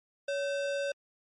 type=tone with sample-and-hold; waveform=sine; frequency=562 Hz; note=C#5; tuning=24 cents sharp; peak=-29 dBFS; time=0.28-0.92 s; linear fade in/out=5 ms; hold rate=2100 Hz; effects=low-pass 6000 Hz 12 dB/octave + MP3 48 kbps